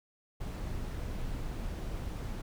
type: noise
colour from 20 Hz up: brown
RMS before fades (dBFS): -37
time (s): 0.4-2.42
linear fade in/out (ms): 10
effects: none